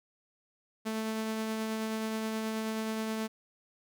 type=tone with tremolo; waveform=sawtooth; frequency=220.1 Hz; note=A3; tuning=1 cent sharp; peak=-27 dBFS; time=0.85-3.28 s; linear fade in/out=20 ms; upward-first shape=triangle; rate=9.4 Hz; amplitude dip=25%; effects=none